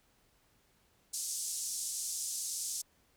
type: band-pass noise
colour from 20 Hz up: pink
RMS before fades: -38 dBFS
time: 1.13-2.82 s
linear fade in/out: 10 ms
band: 5900 to 10000 Hz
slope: 24 dB/octave
effects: pink hiss -70 dBFS RMS until 3.16 s